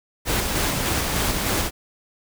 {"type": "noise with tremolo", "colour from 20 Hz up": "pink", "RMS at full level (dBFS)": -22, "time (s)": [0.25, 1.71], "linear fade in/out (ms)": 50, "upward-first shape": "square", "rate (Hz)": 3.3, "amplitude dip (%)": 25, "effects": []}